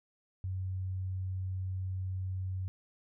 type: tone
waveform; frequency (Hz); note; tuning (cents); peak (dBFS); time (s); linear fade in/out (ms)
sine; 93.6; F#2; +20; -33; 0.44-2.68; 0
effects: none